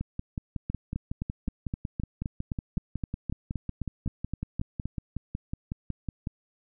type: two click trains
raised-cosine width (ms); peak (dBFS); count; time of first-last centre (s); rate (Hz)
5; -18 / -19; 17 / 35; 0.7-4.856 / 0.01-6.272; 3.85 / 5.43
effects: none